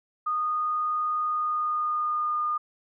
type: tone with pitch glide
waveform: sine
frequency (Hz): 1232 to 1217.1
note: D#6 to D#6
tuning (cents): -17 to -39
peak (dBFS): -24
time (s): 0.26-2.58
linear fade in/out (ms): 10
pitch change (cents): -22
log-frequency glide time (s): 1.25-2.41
effects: none